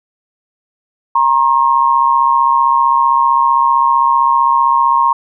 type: tone pair together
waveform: sine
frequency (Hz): 940 / 1075.5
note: A#5 / C6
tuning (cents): +14 / +47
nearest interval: major second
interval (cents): 233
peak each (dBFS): -11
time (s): 1.15-5.13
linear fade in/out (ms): 5
effects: none